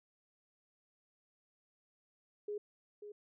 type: tone with echo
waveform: sine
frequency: 415.3 Hz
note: G#4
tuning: in tune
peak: -37 dBFS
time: 2.48-2.58 s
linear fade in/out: 5 ms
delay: 540 ms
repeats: 1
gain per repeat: -9 dB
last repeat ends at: 3.12 s
effects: none